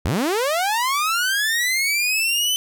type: linear sweep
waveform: sawtooth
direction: up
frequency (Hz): 58.7 to 3057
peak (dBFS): -15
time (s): 0.05-2.56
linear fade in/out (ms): 0
effects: none